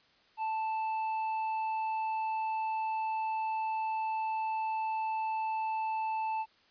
sine tone with hard clipping, 880 Hz, A5, in tune, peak -32 dBFS, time 0.37-6.46 s, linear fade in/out 50 ms, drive 5 dB, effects white hiss -65 dBFS RMS until 6.7 s + resampled to 11025 Hz

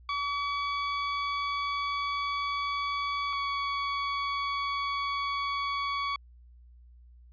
sawtooth tone pair in turn, 1138 / 1127.5 Hz, C#6 / C#6, +45 / +29 cents, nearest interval unison, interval 16 cents, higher first, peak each -25 / -25 dBFS, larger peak neither, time 0.09-3.33 / 3.33-6.16 s, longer first, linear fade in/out 2 ms, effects added 60 Hz sine -51 dBFS peak until 7.32 s + resampled to 11025 Hz

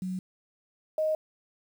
sine tone pair in turn, 185 / 623.9 Hz, F#3 / D#5, 0 / +5 cents, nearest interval octave + major sixth, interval 2105 cents, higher second, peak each -30 / -24 dBFS, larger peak second, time 0.02-0.19 / 0.98-1.15 s, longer neither, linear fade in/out 2 ms, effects 9-bit

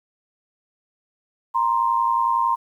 sine tone pair together, 935.6 / 1046.5 Hz, A#5 / C6, +6 / 0 cents, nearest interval major second, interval 194 cents, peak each -20 dBFS, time 1.54-2.56 s, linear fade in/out 20 ms, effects 9-bit

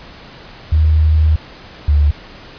sine tone pair in turn, 77.78 / 73.24 Hz, D#2 / D2, 0 / -4 cents, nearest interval minor second, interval 104 cents, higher first, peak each -8 dBFS, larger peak neither, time 0.72-1.36 / 1.88-2.11 s, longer first, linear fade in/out 5 ms, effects pink hiss -37 dBFS RMS until 2.58 s + resampled to 11025 Hz

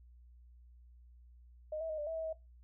sine tone with pitch steps, 617 / 649 / 623 / 592 / 650 / 645 / 639 Hz, D#5 / E5 / D#5 / D5 / E5 / E5 / D#5, -15 / -27 / +2 / +14 / -24 / -38 / +46 cents, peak -36 dBFS, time 1.72-2.329 s, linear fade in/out 5 ms, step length 87 ms, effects noise-tail reverb RT60 0.2 s tail -17 dB re dry + added 60 Hz sine -56 dBFS peak until 2.63 s

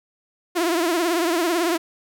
sawtooth tone with vibrato, 340 Hz, F4, 46 cents flat, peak -15 dBFS, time 0.55-1.78 s, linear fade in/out 20 ms, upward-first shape triangle, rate 18 Hz, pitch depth 130 cents each way, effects none

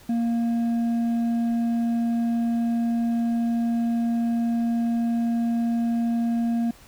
sine tone with hard clipping, 233.1 Hz, A#3, in tune, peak -22 dBFS, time 0.09-6.71 s, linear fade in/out 5 ms, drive 4 dB, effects pink hiss -51 dBFS RMS until 6.87 s

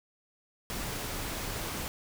pink noise, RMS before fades -36 dBFS, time 0.7-1.88 s, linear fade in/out 0 ms, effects none

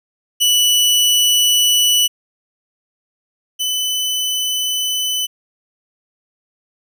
sawtooth tone pair in turn, 2960 / 3007 Hz, F#7 / F#7, 0 / +27 cents, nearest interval unison, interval 27 cents, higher second, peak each -8 / -14 dBFS, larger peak first, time 0.4-2.08 / 3.59-5.27 s, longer neither, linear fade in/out 20 ms, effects none

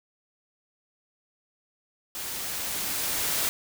white noise with level ramp, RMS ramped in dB -35 to -26 dBFS, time 2.15-3.49 s, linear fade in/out 0 ms, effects none

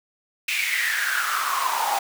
pink noise with high-pass filter sweep, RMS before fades -24 dBFS, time 0.48-1.99 s, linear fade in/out 5 ms, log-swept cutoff 2500 to 780 Hz, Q 8.2, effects none

